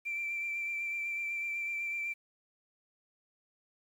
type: tone with vibrato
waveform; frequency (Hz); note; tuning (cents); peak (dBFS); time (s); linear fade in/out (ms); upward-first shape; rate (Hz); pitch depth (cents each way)
sine; 2349; D7; 0; -32; 0.05-2.14; 20; triangle; 8; 23
effects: tanh soft clip ceiling -29 dBFS + 10-bit